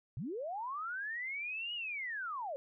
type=linear two-way sweep; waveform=sine; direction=up then down; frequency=99.8 to 2929 to 521 Hz; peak=-37 dBFS; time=0.17-2.56 s; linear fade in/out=0 ms; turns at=1.74 s; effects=none